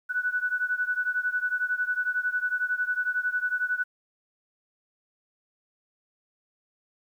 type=beating tone pair; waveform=sine; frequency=1480 / 1491 Hz; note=F#6 / F#6; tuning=0 / +13 cents; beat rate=11 Hz; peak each=-27 / -29 dBFS; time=0.09-3.84 s; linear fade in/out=20 ms; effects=10-bit